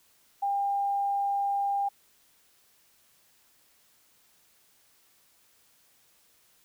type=tone; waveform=sine; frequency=800 Hz; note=G5; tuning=35 cents sharp; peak=-25 dBFS; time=0.42-1.89 s; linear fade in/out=10 ms; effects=white hiss -64 dBFS RMS until 6.64 s